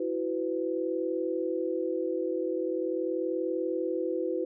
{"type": "chord", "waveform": "sine", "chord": "E suspended second", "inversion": "none", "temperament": "equal with one note detuned", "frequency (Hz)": [329.6, 370, 502.2], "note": ["E4", "F#4", "B4"], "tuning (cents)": [0, 0, 29], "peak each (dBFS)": -32, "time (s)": [0, 4.45], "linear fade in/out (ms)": 5, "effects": []}